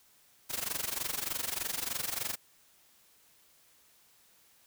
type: noise with amplitude modulation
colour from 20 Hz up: white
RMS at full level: -32 dBFS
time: 0.49-2.36 s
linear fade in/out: 20 ms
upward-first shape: sine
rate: 23.3 Hz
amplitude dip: 85%
effects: white hiss -64 dBFS RMS until 4.66 s